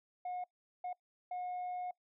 sine tone bursts at uneven times, 723 Hz, F#5, 40 cents flat, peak -35 dBFS, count 3, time 0.25-0.44 / 0.84-0.93 / 1.31-1.91 s, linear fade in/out 5 ms, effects noise-tail reverb RT60 0.1 s tail -24 dB re dry + tanh soft clip ceiling -36 dBFS

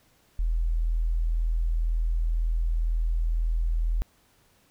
sine tone, 41 Hz, E1, 9 cents flat, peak -22 dBFS, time 0.39-4.02 s, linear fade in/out 0 ms, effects pink hiss -63 dBFS RMS until 4.7 s

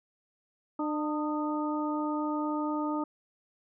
harmonic tone with a mistuned harmonic, 300.7 Hz, D4, 41 cents sharp, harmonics 1 / 2 / 3 / 4, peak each -30 / -38 / -36 / -37 dBFS, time 0.79-3.04 s, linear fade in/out 5 ms, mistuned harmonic 4, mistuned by +47 cents, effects none

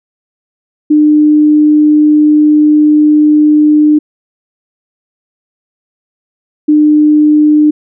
sine tone pair in turn, 301.4 / 301.4 Hz, D4 / D4, +45 / +45 cents, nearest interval unison, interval 0 cents, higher neither, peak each -3 dBFS, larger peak neither, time 0.9-3.99 / 6.68-7.71 s, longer first, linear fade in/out 10 ms, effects none

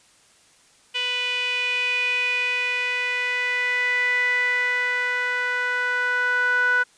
sawtooth tone with band-pass filter sweep, 494.9 Hz, B4, 4 cents sharp, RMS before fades -23 dBFS, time 0.94-6.84 s, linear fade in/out 20 ms, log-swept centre 2800 to 1500 Hz, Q 7.4, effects white hiss -56 dBFS RMS until 6.97 s + resampled to 22050 Hz

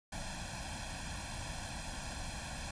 pink noise with comb filter, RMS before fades -42 dBFS, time 0.12-2.71 s, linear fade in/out 5 ms, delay 1.2 ms, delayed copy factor +0.95, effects resampled to 22050 Hz

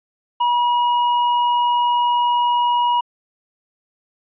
sine tone with tanh clipping, 965 Hz, B5, 40 cents flat, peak -16 dBFS, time 0.4-3.01 s, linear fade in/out 10 ms, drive 9 dB, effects resampled to 8000 Hz

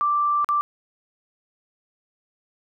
sine tone with dropouts, 1174.7 Hz, D6, in tune, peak -18 dBFS, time 0.01-0.61 s, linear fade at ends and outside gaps 0 ms, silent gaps 0.445-0.489 s, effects none

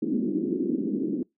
white band-pass noise, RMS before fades -27 dBFS, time 0.02-1.23 s, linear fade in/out 5 ms, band 190 to 360 Hz, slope 48 dB/octave, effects noise-tail reverb RT60 0.2 s tail -26 dB re dry

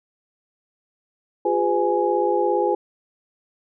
sine tone cluster, 351.5 / 408.6 / 507 / 834 Hz, F4 / G#4 / B4 / G#5, +11 / -28 / +45 / +7 cents, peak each -23 dBFS, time 1.45-2.75 s, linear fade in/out 5 ms, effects none

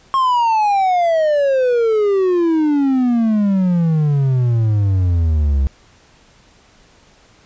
triangle exponential sweep, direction down, 1084 to 66 Hz, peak -10 dBFS, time 0.14-5.67 s, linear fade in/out 0 ms, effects pink hiss -50 dBFS RMS until 7.45 s + resampled to 16000 Hz

